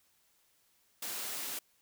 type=high-pass noise; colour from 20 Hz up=white; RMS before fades=-39 dBFS; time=1.02-1.59 s; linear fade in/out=5 ms; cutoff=220 Hz; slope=12 dB/octave; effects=white hiss -71 dBFS RMS until 1.81 s